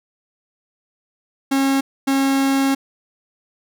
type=tone bursts at uneven times; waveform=45% pulse; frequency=271.8 Hz; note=C#4; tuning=34 cents flat; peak=-15 dBFS; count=2; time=1.51-1.81 / 2.07-2.75 s; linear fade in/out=10 ms; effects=none